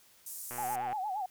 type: band-pass noise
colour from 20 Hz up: white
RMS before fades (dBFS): -43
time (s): 0.26-0.76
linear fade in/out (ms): 5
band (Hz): 6800 to 15000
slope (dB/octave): 24
type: click train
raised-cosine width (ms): 0.5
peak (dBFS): -28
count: 52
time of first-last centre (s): 0.51-0.928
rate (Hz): 122
type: tone with vibrato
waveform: sine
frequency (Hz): 796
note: G5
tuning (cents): +26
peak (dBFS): -32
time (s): 0.58-1.26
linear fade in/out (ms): 5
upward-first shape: sine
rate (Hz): 8.7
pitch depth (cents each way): 140
effects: white hiss -62 dBFS RMS until 1.3 s